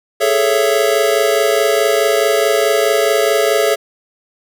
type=chord; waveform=square; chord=A major seventh; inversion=third; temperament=equal with one note detuned; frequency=415.3 / 440 / 554.4 / 665.8 Hz; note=G#4 / A4 / C#5 / E5; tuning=0 / 0 / 0 / +17 cents; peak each=-18 dBFS; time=0.2-3.76 s; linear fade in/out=20 ms; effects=none